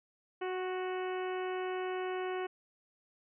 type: harmonic tone with a mistuned harmonic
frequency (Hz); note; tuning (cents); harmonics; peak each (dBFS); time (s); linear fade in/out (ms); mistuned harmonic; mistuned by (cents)
370; F#4; 0; 1 / 2 / 3 / 4 / 5 / 6 / 7 / 8; -35 / -41 / -45 / -47 / -49 / -51 / -52 / -53; 0.41-2.47; 10; 3; -16
effects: none